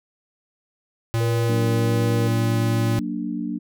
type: tone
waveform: square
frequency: 114.6 Hz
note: A#2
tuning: 29 cents flat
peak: -20 dBFS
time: 1.14-2.99 s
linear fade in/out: 0 ms
type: tone with vibrato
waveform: sine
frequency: 472.7 Hz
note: A#4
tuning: 24 cents sharp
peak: -26 dBFS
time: 1.2-2.28 s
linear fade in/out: 10 ms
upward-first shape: sine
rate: 1.5 Hz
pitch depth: 19 cents each way
type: chord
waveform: sine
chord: Gb augmented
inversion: none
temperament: equal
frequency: 185 / 233.1 / 293.7 Hz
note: Gb3 / Bb3 / D4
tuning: 0 / 0 / 0 cents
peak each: -30 / -28 / -28 dBFS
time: 1.48-3.59 s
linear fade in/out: 20 ms
effects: none